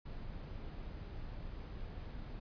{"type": "noise", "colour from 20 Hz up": "brown", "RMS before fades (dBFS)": -45, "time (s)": [0.05, 2.4], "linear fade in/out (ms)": 10, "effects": ["resampled to 11025 Hz"]}